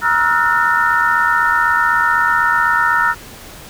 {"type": "tone cluster", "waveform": "sine", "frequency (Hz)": [945, 1304, 1392, 1468, 1816], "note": ["A#5", "E6", "F6", "F#6", "A#6"], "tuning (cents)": [23, -19, -6, -14, -46], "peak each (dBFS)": -18, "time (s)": [0.01, 3.15], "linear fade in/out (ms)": 50, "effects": ["pink hiss -36 dBFS RMS until 3.69 s"]}